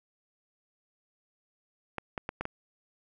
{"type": "clicks", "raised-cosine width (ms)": 0.5, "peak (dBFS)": -18, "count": 5, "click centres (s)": [1.983, 2.178, 2.291, 2.41, 2.454], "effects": []}